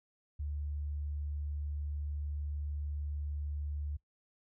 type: tone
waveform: sine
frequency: 73.3 Hz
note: D2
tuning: 3 cents flat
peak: -35 dBFS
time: 0.39-3.97 s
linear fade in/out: 10 ms
effects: noise-tail reverb RT60 0.1 s tail -20 dB re dry